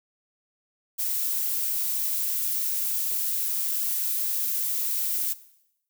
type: noise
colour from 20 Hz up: violet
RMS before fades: -27 dBFS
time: 0.98-5.34 s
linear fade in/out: 20 ms
effects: noise-tail reverb RT60 0.8 s tail -17 dB re dry